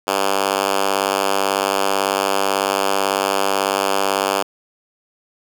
5% pulse tone with high-pass filter, 98.1 Hz, G2, 2 cents sharp, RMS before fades -19 dBFS, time 0.07-4.43 s, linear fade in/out 10 ms, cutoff 400 Hz, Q 0.77, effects none

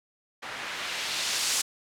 blue noise with low-pass filter sweep, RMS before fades -31 dBFS, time 0.42-1.62 s, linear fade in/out 10 ms, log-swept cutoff 1500 to 7000 Hz, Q 0.89, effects none

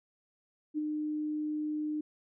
sine tone with ADSR envelope, 303.3 Hz, D#4, 44 cents flat, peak -28 dBFS, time 0.74-2.01 s, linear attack 38 ms, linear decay 22 ms, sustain -3 dB, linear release 6 ms, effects none

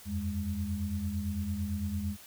sine tone cluster, 83.3 / 92.2 / 204.5 Hz, E2 / F#2 / G#3, +19 / -6 / -26 cents, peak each -35 / -37 / -34 dBFS, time 0.05-2.17 s, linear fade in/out 50 ms, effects white hiss -52 dBFS RMS until 2.26 s

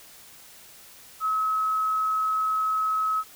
sine tone, 1284 Hz, E6, 46 cents flat, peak -22 dBFS, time 1.2-3.24 s, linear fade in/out 50 ms, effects white hiss -49 dBFS RMS until 3.35 s

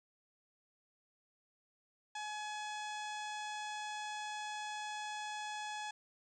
harmonic tone, 846 Hz, G#5, 32 cents sharp, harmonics 1 / 2 / 3 / 4 / 5 / 6 / 7 / 8 / 9 / 10, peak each -42 / -47 / -51 / -50 / -59 / -57 / -59 / -56 / -62 / -61 dBFS, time 2.15-5.91 s, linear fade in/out 5 ms, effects 13-bit

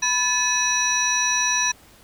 sine tone cluster, 990 / 1731 / 2544 / 3969 / 5850 Hz, B5 / A6 / D#7 / B7 / F#8, +4 / -29 / +38 / +8 / -21 cents, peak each -26 / -25 / -26 / -27 / -21 dBFS, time 0.02-1.72 s, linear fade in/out 10 ms, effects tanh soft clip ceiling -10 dBFS + pink hiss -51 dBFS RMS until 2.03 s

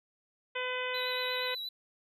harmonic tone, 504 Hz, B4, 35 cents sharp, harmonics 1 / 2 / 3 / 4 / 5 / 6 / 7, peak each -37 / -40 / -40 / -39 / -40 / -42 / -46 dBFS, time 0.55-1.55 s, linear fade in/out 10 ms
triangle tone with vibrato, 3930 Hz, B7, 9 cents flat, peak -35 dBFS, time 0.94-1.69 s, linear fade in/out 5 ms, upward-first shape sine, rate 8.5 Hz, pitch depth 30 cents each way
effects none

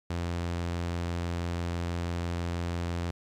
sawtooth tone, 86.1 Hz, F2, 24 cents flat, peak -26 dBFS, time 0.1-3.11 s, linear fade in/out 5 ms, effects low-pass 7000 Hz 12 dB/octave + 11-bit

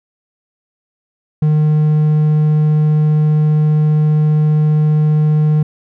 triangle tone with hard clipping, 152.5 Hz, D#3, 34 cents flat, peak -10 dBFS, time 1.42-5.63 s, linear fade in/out 5 ms, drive 6 dB, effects none

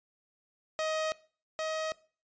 sawtooth tone pair in turn, 629 / 631.8 Hz, D#5 / D#5, +19 / +26 cents, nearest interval unison, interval 7 cents, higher second, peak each -26 / -28 dBFS, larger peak first, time 0.79-1.12 / 1.59-1.92 s, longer neither, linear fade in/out 0 ms, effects noise-tail reverb RT60 0.4 s tail -20 dB re dry + resampled to 16000 Hz

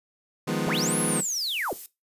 25% pulse chord, F half-diminished seventh, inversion third, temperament equal, 155.56 / 174.61 / 207.7 / 246.9 Hz, Eb3 / F3 / Ab3 / Cb4, 0 / 0 / 0 / 0 cents, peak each -27 dBFS, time 0.47-1.21 s, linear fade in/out 10 ms
sine linear two-way sweep, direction up then down, 132.9 to 11175 to 274.2 Hz, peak -26 dBFS, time 0.67-1.73 s, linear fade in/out 0 ms, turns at 0.99 s
violet noise, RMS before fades -37 dBFS, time 0.74-1.86 s, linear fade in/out 0 ms
effects noise-tail reverb RT60 0.2 s tail -17 dB re dry + resampled to 32000 Hz

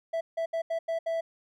triangle tone bursts at uneven times, 659.3 Hz, E5, in tune, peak -25 dBFS, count 6, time 0.13-0.21 / 0.37-0.46 / 0.53-0.62 / 0.7-0.79 / 0.88-0.99 / 1.06-1.21 s, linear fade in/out 10 ms, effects none

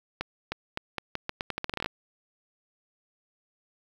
accelerating click train, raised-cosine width 0.3 ms, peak -14 dBFS, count 17, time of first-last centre 0.21-1.86 s, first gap 310 ms, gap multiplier 0.82, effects 7-bit

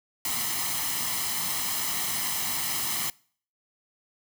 white noise with comb filter, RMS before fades -29 dBFS, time 0.25-3.1 s, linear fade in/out 2 ms, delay 0.98 ms, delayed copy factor +0.65, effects noise-tail reverb RT60 0.5 s tail -24 dB re dry + high-pass 100 Hz 12 dB/octave

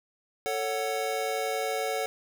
square chord, F# minor, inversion first, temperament just, 444 / 555 / 740 Hz, A4 / C#5 / F#5, +16 / +2 / 0 cents, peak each -33 / -34 / -33 dBFS, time 0.46-2.06 s, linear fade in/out 0 ms, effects none

